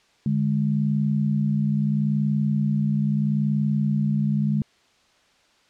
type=tone pair together; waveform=sine; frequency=146.83 / 207.6 Hz; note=D3 / G#3; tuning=0 / 0 cents; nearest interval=tritone; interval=600 cents; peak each=-22 dBFS; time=0.26-4.62 s; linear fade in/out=2 ms; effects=white hiss -60 dBFS RMS until 5.69 s + low-pass 5000 Hz 12 dB/octave

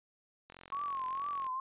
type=click train; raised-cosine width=0.3 ms; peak=-34 dBFS; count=44; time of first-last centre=0.5-1.466 s; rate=44.5 Hz
type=tone with vibrato; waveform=sine; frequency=1093 Hz; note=C#6; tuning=25 cents flat; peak=-34 dBFS; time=0.72-1.6 s; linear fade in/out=2 ms; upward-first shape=triangle; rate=2.2 Hz; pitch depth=130 cents each way
effects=resampled to 8000 Hz

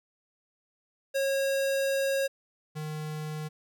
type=tone pair in turn; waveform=square; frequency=545 / 153.64 Hz; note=C#5 / D#3; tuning=-29 / -22 cents; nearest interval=octave + minor seventh; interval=2193 cents; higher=first; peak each=-26 / -34 dBFS; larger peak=first; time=1.14-2.28 / 2.75-3.49 s; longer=first; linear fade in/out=20 ms; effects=none

